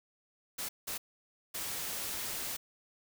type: noise bursts at uneven times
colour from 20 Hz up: white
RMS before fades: -38 dBFS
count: 3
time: 0.58-0.69 / 0.87-0.98 / 1.54-2.57 s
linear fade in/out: 10 ms
effects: none